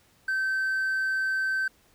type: tone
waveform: triangle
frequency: 1546 Hz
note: G6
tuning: 24 cents flat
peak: -22 dBFS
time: 0.28-1.68 s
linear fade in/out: 5 ms
effects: tanh soft clip ceiling -18 dBFS + pink hiss -62 dBFS RMS until 1.94 s